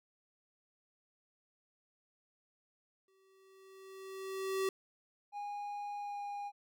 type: tone with exponential growth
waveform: square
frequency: 383.9 Hz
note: G4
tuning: 36 cents flat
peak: -31 dBFS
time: 3.08-4.69 s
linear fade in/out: 2 ms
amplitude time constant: 350 ms
type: tone with pitch glide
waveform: triangle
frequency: 820 to 813.9 Hz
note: G#5 to G#5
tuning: -22 to -35 cents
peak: -37 dBFS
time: 5.32-6.52 s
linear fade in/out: 50 ms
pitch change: -13 cents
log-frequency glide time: 5.98-6.2 s
effects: none